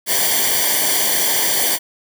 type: noise with comb filter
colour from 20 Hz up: white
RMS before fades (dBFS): -17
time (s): 0.06-1.79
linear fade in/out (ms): 50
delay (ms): 0.76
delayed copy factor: -0.9
effects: none